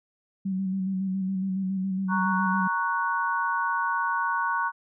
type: tone with vibrato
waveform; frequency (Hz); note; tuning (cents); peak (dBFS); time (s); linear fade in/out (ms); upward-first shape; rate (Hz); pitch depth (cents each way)
sine; 190.3; F#3; +49; -25; 0.45-2.68; 10; square; 7.2; 29
type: chord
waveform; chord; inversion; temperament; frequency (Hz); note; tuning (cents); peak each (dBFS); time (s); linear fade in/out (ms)
sine; F# major; first; equal; 932.3 / 1108.7 / 1480; A#5 / C#6 / F#6; 0 / 0 / 0; -28; 2.08-4.72; 50
effects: none